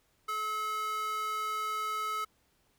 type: tone with high-pass filter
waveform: square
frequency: 430 Hz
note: A4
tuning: 40 cents flat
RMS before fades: -34 dBFS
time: 0.28-2.25 s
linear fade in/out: 10 ms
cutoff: 1100 Hz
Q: 7.8
effects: pink hiss -71 dBFS RMS until 2.78 s